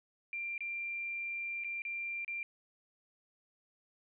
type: tone with dropouts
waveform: sine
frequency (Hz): 2374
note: D7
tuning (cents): +18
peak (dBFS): -36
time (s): 0.33-2.43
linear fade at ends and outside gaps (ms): 1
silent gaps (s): 0.579-0.606 / 1.638-1.645 / 1.82-1.851 / 2.247-2.279
effects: none